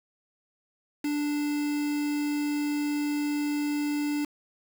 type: tone with quantisation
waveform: triangle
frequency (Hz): 293.7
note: D4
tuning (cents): 0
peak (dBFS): -24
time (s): 1.04-4.25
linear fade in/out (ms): 5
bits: 6
effects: none